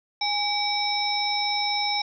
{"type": "harmonic tone with a mistuned harmonic", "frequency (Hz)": 764, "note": "G5", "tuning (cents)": -45, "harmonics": [1, 3, 5, 7], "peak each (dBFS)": [-27, -30, -30, -27], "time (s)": [0.21, 2.02], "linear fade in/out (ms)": 5, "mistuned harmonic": 1, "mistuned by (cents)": 130, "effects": []}